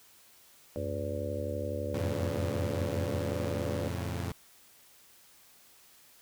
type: harmonic tone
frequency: 71.9 Hz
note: D2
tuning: 36 cents flat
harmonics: 3 / 4 / 5 / 6 / 7 / 8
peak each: -43 / -42 / -44 / -44 / -38 / -38 dBFS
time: 0.76-3.88 s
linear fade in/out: 0 ms
type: tone with vibrato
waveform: sine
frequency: 92.5 Hz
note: F#2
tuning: in tune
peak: -36 dBFS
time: 0.77-3.19 s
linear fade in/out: 5 ms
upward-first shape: square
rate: 17 Hz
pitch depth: 77 cents each way
type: chord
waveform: sawtooth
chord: F augmented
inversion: none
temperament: equal with one note detuned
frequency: 87.31 / 111.21 / 138.59 Hz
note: F2 / A2 / C#3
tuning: 0 / +19 / 0 cents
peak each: -31 / -34 / -37 dBFS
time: 1.94-4.32 s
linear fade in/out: 5 ms
effects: white hiss -59 dBFS RMS until 6.21 s